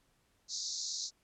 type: band-pass noise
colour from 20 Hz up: white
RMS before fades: -39 dBFS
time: 0.48-1.11 s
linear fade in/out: 50 ms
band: 3900 to 6900 Hz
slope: 96 dB/octave
effects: pink hiss -73 dBFS RMS until 1.23 s + low-pass 12000 Hz 12 dB/octave